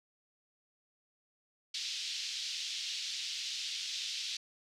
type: band-pass noise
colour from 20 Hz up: pink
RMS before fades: -39 dBFS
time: 1.74-4.37 s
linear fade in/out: 5 ms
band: 3100 to 5500 Hz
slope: 24 dB/octave
effects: none